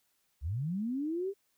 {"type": "linear sweep", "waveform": "sine", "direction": "up", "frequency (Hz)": [61.74, 407.3], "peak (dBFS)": -31, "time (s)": [0.41, 1.34], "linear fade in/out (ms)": 50, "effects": ["white hiss -75 dBFS RMS until 1.57 s"]}